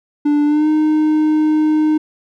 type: tone with pitch glide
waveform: triangle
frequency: 293.7 to 307.9 Hz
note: D4 to D#4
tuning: 0 to -18 cents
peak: -9 dBFS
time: 0.25-1.98 s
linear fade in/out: 10 ms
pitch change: +82 cents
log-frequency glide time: 0.45-0.68 s
effects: none